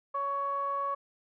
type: tone with low-pass filter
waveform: sawtooth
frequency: 559 Hz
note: C#5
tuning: 14 cents sharp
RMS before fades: -32 dBFS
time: 0.14-0.95 s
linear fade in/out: 10 ms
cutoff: 1100 Hz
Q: 7.3
effects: none